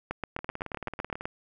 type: two click trains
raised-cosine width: 0.5 ms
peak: -21 / -16 dBFS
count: 16 / 10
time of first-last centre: 0.39-1.21 / 0.11-1.255 s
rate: 18.3 / 7.86 Hz
effects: none